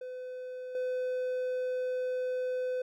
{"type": "tone with level steps", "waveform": "triangle", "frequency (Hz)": 506, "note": "B4", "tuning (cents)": 42, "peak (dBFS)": [-36, -28], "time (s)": [0.01, 2.82], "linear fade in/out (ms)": 5, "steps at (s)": 0.75, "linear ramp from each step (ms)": 2, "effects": []}